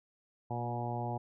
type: harmonic tone with a mistuned harmonic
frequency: 120 Hz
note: B2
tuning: 49 cents flat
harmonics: 1 / 2 / 3 / 4 / 5 / 6 / 7 / 8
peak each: -37 / -43 / -44 / -47 / -45 / -41 / -40 / -48 dBFS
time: 0.5-1.18 s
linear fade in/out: 10 ms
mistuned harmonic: 2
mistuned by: -19 cents
effects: none